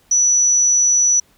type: tone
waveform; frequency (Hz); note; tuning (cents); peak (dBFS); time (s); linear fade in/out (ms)
sine; 5920; F#8; 0; -11; 0.11-1.2; 5
effects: pink hiss -56 dBFS RMS until 1.37 s